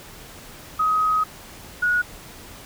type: tone pair in turn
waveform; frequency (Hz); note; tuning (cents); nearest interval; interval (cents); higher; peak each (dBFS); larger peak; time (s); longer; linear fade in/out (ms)
sine; 1262 / 1455.3; D#6 / F#6; +24 / -29; major second; 247; second; -17; neither; 0.79-1.24 / 1.82-2.02; first; 10
effects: pink hiss -42 dBFS RMS until 2.65 s